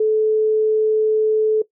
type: tone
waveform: sine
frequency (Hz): 433.6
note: A4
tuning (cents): -25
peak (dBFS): -13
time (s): 0-1.62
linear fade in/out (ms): 5
effects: noise-tail reverb RT60 0.1 s tail -18 dB re dry